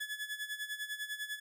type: tone with tremolo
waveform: 30% pulse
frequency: 1710 Hz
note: A6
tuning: 50 cents flat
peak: -33 dBFS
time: 0-1.4 s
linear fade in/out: 10 ms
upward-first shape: sine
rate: 10 Hz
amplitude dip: 75%
effects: none